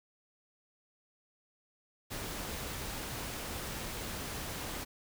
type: noise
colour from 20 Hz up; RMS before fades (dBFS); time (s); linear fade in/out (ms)
pink; -40; 2.1-4.85; 20
effects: none